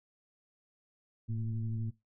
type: tone with frequency modulation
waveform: sine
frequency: 110 Hz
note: A2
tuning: in tune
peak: -32 dBFS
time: 1.28-1.91 s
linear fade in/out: 20 ms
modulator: 116 Hz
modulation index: 0.69
effects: noise-tail reverb RT60 0.2 s tail -20 dB re dry